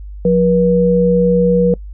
sine tone pair together, 178.87 / 482.1 Hz, F3 / B4, +42 / -42 cents, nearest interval octave + perfect fourth, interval 1716 cents, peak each -12 / -11 dBFS, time 0.25-1.74 s, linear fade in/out 2 ms, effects noise-tail reverb RT60 0.1 s tail -25 dB re dry + added 50 Hz sine -27 dBFS peak until 1.93 s

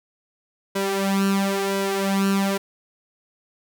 sawtooth tone with flanger, 196 Hz, G3, in tune, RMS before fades -22 dBFS, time 0.75-2.58 s, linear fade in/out 10 ms, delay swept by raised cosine 2 to 4.4 ms, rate 0.98 Hz, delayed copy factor +0.75, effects none

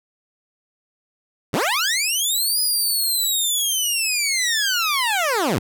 15% pulse linear two-way sweep, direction up then down, 72.8 to 5000 to 72.8 Hz, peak -12 dBFS, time 1.53-5.59 s, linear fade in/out 10 ms, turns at 2.6 s, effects none

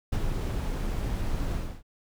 brown noise with ADSR envelope, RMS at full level -25 dBFS, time 0.12-1.83 s, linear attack 9 ms, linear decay 63 ms, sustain -4 dB, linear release 290 ms, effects none

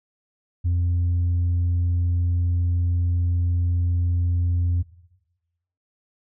sine tone, 87.31 Hz, F2, in tune, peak -16 dBFS, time 0.64-4.83 s, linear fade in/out 20 ms, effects noise-tail reverb RT60 1.0 s tail -19 dB re dry + tanh soft clip ceiling -17 dBFS

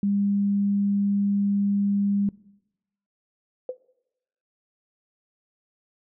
sine tone, 201 Hz, G3, 44 cents sharp, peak -20 dBFS, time 0.03-2.29 s, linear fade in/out 2 ms
sine tone with exponential decay, 507 Hz, B4, 45 cents sharp, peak -23 dBFS, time 3.69-3.77 s, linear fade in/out 2 ms, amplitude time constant 17 ms
effects noise-tail reverb RT60 0.9 s tail -21 dB re dry

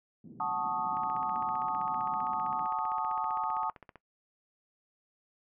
pink band-pass noise, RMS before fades -50 dBFS, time 0.24-2.67 s, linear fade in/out 5 ms, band 160 to 290 Hz, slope 24 dB/octave
sine chord, D# half-diminished seventh, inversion first, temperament equal, 740 / 880 / 1108.7 / 1244.5 Hz, F#5 / A5 / C#6 / D#6, 0 / 0 / 0 / 0 cents, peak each -37 / -33 / -38 / -35 dBFS, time 0.4-3.7 s, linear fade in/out 2 ms
click train, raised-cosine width 0.5 ms, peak -33 dBFS, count 47, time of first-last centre 0.97-3.957 s, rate 15.4 Hz
effects noise-tail reverb RT60 0.1 s tail -19 dB re dry

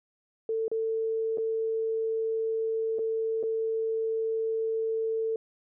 sine tone with dropouts, 446.5 Hz, A4, 25 cents sharp, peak -26 dBFS, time 0.49-5.36 s, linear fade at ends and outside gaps 2 ms, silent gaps 0.681-0.715 / 1.374-1.382 / 2.986-2.991 / 3.429-3.435 s, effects none

